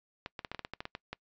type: clicks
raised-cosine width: 0.3 ms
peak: -22 dBFS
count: 12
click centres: 0.261 / 0.392 / 0.448 / 0.516 / 0.547 / 0.593 / 0.649 / 0.736 / 0.805 / 0.854 / 0.951 / 1.13 s
effects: noise-tail reverb RT60 0.1 s tail -24 dB re dry + resampled to 16000 Hz